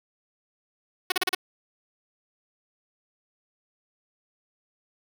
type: tone bursts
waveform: 5% pulse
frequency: 370 Hz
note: F#4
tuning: in tune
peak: -10 dBFS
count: 5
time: 1.1-1.349 s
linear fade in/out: 5 ms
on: 21 ms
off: 36 ms
effects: none